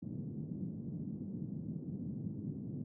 white band-pass noise, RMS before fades -42 dBFS, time 0.02-2.84 s, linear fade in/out 5 ms, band 120 to 240 Hz, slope 24 dB/octave, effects none

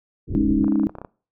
pink low-pass noise, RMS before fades -27 dBFS, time 0.27-0.69 s, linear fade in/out 50 ms, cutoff 410 Hz, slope 48 dB/octave
sine chord, Ab suspended fourth, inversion none, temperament just, 207.7 / 276.9 / 311.5 Hz, Ab3 / Db4 / Eb4, 0 / -2 / +2 cents, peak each -21 dBFS, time 0.35-0.87 s, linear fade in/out 0 ms
clicks, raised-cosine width 1 ms, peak -21 dBFS, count 11, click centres 0.644 / 0.681 / 0.722 / 0.757 / 0.797 / 0.834 / 0.895 / 0.953 / 0.985 / 1.016 / 1.048 s
effects noise-tail reverb RT60 0.4 s tail -22 dB re dry

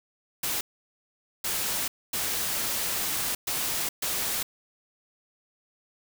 white noise bursts at uneven times, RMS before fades -29 dBFS, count 5, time 0.43-0.61 / 1.44-1.88 / 2.13-3.35 / 3.47-3.89 / 4.02-4.43 s, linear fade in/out 5 ms, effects none

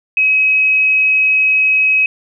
sine tone, 2548 Hz, D#7, 41 cents sharp, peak -9 dBFS, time 0.17-2.06 s, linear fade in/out 2 ms, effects none

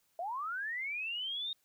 sine linear sweep, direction up, 649 to 3729 Hz, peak -35 dBFS, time 0.19-1.53 s, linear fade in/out 2 ms, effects white hiss -74 dBFS RMS until 1.64 s

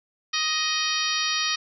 harmonic tone with a mistuned harmonic, 625 Hz, D#5, 8 cents sharp, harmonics 2 / 3 / 4 / 5 / 6 / 7 / 8 / 9, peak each -31 / -31 / -31 / -31 / -31 / -31 / -31 / -31 dBFS, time 0.33-1.56 s, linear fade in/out 10 ms, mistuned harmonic 8, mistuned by -45 cents, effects none

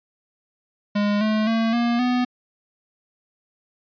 square tone with pitch steps, 205.8 / 215.7 / 226 / 236.8 / 248.2 Hz, G#3 / A3 / A3 / A#3 / B3, -16 / -34 / +47 / +27 / +9 cents, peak -19 dBFS, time 0.95-2.25 s, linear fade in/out 10 ms, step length 260 ms, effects resampled to 11025 Hz

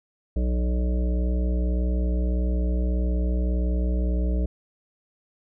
harmonic tone with a mistuned harmonic, 61.7 Hz, B1, 1 cent flat, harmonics 1 / 3 / 5 / 7 / 9 / 10, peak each -21 / -31 / -35 / -38 / -40 / -41 dBFS, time 0.36-4.46 s, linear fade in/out 5 ms, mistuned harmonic 1, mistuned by -56 cents, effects none

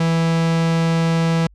45% pulse tone, 164.81 Hz, E3, in tune, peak -15 dBFS, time 0-1.47 s, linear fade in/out 5 ms, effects added 50 Hz sine -46 dBFS peak until 1.54 s + low-pass 6000 Hz 12 dB/octave

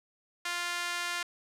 sawtooth tone with high-pass filter, 349.2 Hz, F4, in tune, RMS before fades -34 dBFS, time 0.45-1.23 s, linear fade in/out 5 ms, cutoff 1500 Hz, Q 1.1, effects low-pass 10000 Hz 12 dB/octave

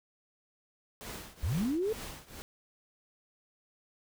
pink noise with tremolo, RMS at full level -41 dBFS, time 1.01-2.42 s, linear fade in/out 0 ms, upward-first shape triangle, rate 2.2 Hz, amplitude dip 90%
sine linear sweep, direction up, 58.27 to 456.4 Hz, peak -28 dBFS, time 1.43-1.93 s, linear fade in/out 5 ms
effects none

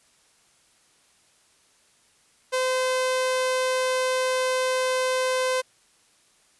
sawtooth tone, 514 Hz, C5, 31 cents flat, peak -18 dBFS, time 2.52-5.62 s, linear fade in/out 20 ms, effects white hiss -61 dBFS RMS until 6.59 s + resampled to 24000 Hz

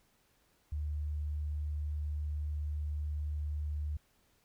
sine tone, 74.7 Hz, D2, 30 cents sharp, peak -33 dBFS, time 0.72-3.97 s, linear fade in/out 5 ms, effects pink hiss -71 dBFS RMS until 4.44 s

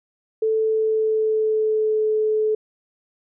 sine tone with pitch glide, 440 to 431.7 Hz, A4 to A4, 0 to -33 cents, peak -17 dBFS, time 0.42-2.55 s, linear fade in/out 5 ms, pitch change -33 cents, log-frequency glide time 0.55-2.06 s, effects none

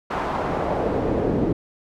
brown noise with band-pass filter sweep, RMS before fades -23 dBFS, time 0.1-1.53 s, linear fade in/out 10 ms, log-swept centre 1100 to 320 Hz, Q 1.4, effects none

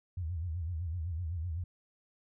sine tone with vibrato, 84.2 Hz, E2, 37 cents sharp, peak -33 dBFS, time 0.17-1.64 s, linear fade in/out 5 ms, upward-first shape sine, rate 7.9 Hz, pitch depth 150 cents each way, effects none

